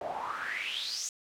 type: noise with band-pass filter sweep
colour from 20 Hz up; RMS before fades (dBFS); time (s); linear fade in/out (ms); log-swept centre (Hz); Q
pink; -36; 0.01-1.09; 2; 590 to 6800; 7.2
effects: none